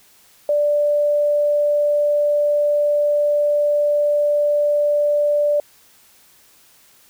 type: tone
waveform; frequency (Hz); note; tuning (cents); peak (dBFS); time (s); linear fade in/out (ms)
sine; 587.3; D5; 0; -14; 0.49-5.6; 2
effects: white hiss -52 dBFS RMS until 7.09 s